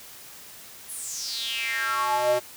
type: tone with high-pass filter sweep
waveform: square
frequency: 123.3 Hz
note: B2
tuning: 2 cents flat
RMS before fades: -27 dBFS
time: 0.88-2.4 s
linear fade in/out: 20 ms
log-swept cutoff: 11000 to 500 Hz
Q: 6
effects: white hiss -45 dBFS RMS until 2.56 s